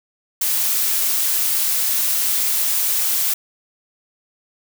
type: noise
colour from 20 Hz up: blue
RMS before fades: -19 dBFS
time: 0.41-3.34 s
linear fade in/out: 5 ms
effects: none

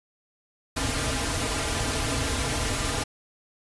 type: noise with comb filter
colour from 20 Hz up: pink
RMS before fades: -27 dBFS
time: 0.76-3.04 s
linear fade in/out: 10 ms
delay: 5.4 ms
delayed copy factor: -0.9
effects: resampled to 24000 Hz

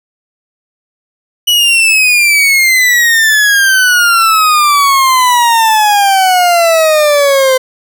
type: exponential sweep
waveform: 40% pulse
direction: down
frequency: 2960 to 514 Hz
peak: -5 dBFS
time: 1.47-7.58 s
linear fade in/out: 10 ms
effects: none

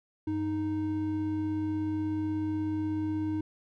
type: tone pair together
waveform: triangle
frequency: 98 / 310.4 Hz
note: G2 / D#4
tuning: 0 / -4 cents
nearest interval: octave + minor sixth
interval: 1996 cents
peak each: -34 / -27 dBFS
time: 0.27-3.41 s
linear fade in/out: 5 ms
effects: none

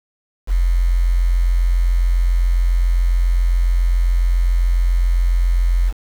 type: tone with quantisation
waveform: sine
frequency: 43.65 Hz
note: F1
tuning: in tune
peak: -12 dBFS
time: 0.47-5.93 s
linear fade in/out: 50 ms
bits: 6
effects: none

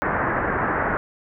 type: low-pass noise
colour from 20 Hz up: white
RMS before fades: -23 dBFS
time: 0.02-0.97 s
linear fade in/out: 0 ms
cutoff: 1800 Hz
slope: 48 dB/octave
effects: none

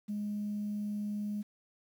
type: tone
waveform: sine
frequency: 207.7 Hz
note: G#3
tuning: in tune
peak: -32 dBFS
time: 0.08-1.43 s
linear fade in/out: 20 ms
effects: tanh soft clip ceiling -29 dBFS + 10-bit

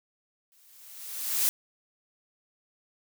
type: noise with exponential growth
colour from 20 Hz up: blue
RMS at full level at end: -23 dBFS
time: 0.52-1.49 s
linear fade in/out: 0 ms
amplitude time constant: 210 ms
effects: none

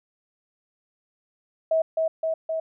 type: tone with echo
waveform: sine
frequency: 644 Hz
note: E5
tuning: 41 cents flat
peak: -18 dBFS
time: 1.71-1.82 s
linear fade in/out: 5 ms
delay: 260 ms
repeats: 3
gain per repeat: -2 dB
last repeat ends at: 2.6 s
effects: none

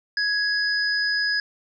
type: tone pair together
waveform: sine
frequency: 1670 / 4996 Hz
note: G#6 / D#8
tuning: +9 / +6 cents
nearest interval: octave + perfect fifth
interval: 1897 cents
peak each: -22 / -25 dBFS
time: 0.17-1.4 s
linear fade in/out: 2 ms
effects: none

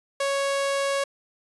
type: tone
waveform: sawtooth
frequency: 554.4 Hz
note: C#5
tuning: in tune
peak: -19 dBFS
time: 0.2-1.04 s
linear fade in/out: 5 ms
effects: resampled to 24000 Hz

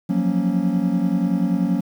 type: chord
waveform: triangle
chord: Gb major seventh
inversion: third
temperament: equal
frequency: 174.61 / 185 / 233.1 / 277.2 Hz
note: F3 / Gb3 / Bb3 / Db4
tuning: 0 / 0 / 0 / 0 cents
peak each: -22 / -19 / -22 / -22 dBFS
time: 0.09-1.81 s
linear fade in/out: 10 ms
effects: 8-bit

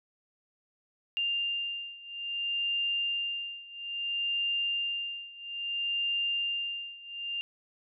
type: beating tone pair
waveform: sine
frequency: 2796 / 2796.6 Hz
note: F7 / F7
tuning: +1 / +2 cents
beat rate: 0.6 Hz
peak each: -32 / -34 dBFS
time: 1.17-7.41 s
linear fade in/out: 0 ms
effects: none

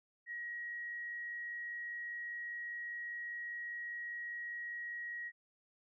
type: tone with amplitude modulation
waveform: sine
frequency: 1900 Hz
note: A#6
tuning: 33 cents sharp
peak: -39 dBFS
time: 0.26-5.32 s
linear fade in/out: 50 ms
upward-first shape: sine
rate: 105 Hz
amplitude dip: 25%
effects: none

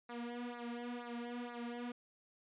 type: tone with flanger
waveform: sawtooth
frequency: 240 Hz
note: B3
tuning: 49 cents flat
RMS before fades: -44 dBFS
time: 0.09-1.92 s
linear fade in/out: 5 ms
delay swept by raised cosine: 0.31 to 3.41 ms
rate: 2.1 Hz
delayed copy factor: -0.95
effects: resampled to 8000 Hz

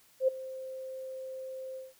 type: tone with ADSR envelope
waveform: sine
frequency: 523.3 Hz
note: C5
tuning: in tune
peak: -20 dBFS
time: 0.2-1.94 s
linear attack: 79 ms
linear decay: 11 ms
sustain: -18 dB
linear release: 180 ms
effects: white hiss -63 dBFS RMS until 1.99 s

